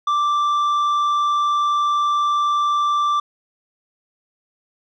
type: tone with tanh clipping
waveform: triangle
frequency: 1174.7 Hz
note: D6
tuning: in tune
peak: -17 dBFS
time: 0.07-3.2 s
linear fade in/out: 5 ms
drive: 10 dB
effects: none